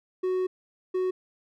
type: tone bursts at uneven times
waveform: triangle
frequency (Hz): 370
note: F#4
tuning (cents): 0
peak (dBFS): -22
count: 2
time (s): 0.23-0.47 / 0.94-1.11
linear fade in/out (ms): 10
effects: none